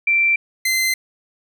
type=tone pair in turn; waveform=sine / sawtooth; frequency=2349 / 2069 Hz; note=D7 / C7; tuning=0 / -20 cents; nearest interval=major second; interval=220 cents; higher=first; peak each=-13 dBFS; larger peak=neither; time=0.07-0.36 / 0.65-0.94 s; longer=neither; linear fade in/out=5 ms; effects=none